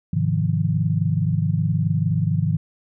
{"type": "chord", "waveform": "sine", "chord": "F minor seventh", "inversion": "first", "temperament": "equal", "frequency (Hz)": [103.83, 130.81, 155.56, 174.61], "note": ["Ab2", "C3", "Eb3", "F3"], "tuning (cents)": [0, 0, 0, 0], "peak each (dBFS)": [-23, -26, -21, -25], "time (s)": [0.13, 2.57], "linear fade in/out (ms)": 5, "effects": []}